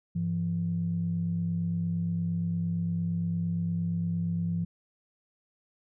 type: tone pair together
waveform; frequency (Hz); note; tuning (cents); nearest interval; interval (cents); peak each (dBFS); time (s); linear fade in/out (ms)
sine; 101.61 / 170.3; G#2 / F3; -37 / -43; major sixth; 894; -33 / -27; 0.15-4.65; 10
effects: tanh soft clip ceiling -19 dBFS